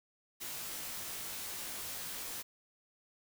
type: noise with comb filter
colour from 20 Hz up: white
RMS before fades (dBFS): -42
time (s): 0.4-2.43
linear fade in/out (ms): 20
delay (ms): 18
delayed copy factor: -0.7
effects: none